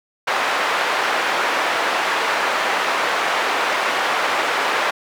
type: band-pass noise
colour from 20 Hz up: white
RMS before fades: -20 dBFS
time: 0.27-4.91 s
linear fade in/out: 10 ms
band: 530 to 1700 Hz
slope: 12 dB/octave
effects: none